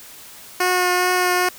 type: tone with vibrato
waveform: 10% pulse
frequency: 361.7 Hz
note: F#4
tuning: 39 cents flat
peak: -8 dBFS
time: 0.6-1.49 s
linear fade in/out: 5 ms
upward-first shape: triangle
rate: 2.4 Hz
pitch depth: 12 cents each way
effects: white hiss -41 dBFS RMS until 1.58 s